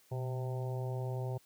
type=harmonic tone with a mistuned harmonic; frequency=129.4 Hz; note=C3; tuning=19 cents flat; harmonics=1 / 3 / 4 / 5 / 6 / 7; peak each=-34 / -44 / -46 / -48 / -50 / -51 dBFS; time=0.11-1.38 s; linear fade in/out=10 ms; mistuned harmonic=1; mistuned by=-81 cents; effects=white hiss -66 dBFS RMS until 1.45 s + high-pass 80 Hz 12 dB/octave